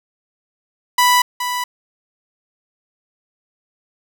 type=tone with echo; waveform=sawtooth; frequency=987.8 Hz; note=B5; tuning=in tune; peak=-7 dBFS; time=0.98-1.22 s; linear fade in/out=5 ms; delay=420 ms; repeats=1; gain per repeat=-9 dB; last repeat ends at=1.64 s; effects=none